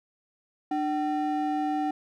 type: ring-modulated tone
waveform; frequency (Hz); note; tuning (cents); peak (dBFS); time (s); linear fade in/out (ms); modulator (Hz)
triangle; 531; C5; +25; -20; 0.71-1.91; 5; 232
effects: none